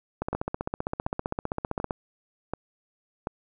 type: two click trains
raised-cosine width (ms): 1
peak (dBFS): -14 / -15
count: 27 / 5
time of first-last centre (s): 0.22-1.908 / 0.33-3.271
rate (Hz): 15.4 / 1.36
effects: none